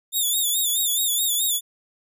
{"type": "tone with vibrato", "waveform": "5% pulse", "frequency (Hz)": 3583, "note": "A7", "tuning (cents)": 31, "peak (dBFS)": -13, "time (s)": [0.12, 1.61], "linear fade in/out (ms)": 50, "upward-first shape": "sine", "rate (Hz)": 4.7, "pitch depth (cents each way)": 99, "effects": []}